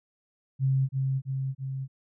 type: tone with echo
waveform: sine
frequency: 133.8 Hz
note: C3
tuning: 39 cents sharp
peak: -21 dBFS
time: 0.59-0.89 s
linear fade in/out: 50 ms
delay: 330 ms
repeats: 3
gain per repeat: -3 dB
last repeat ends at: 1.88 s
effects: none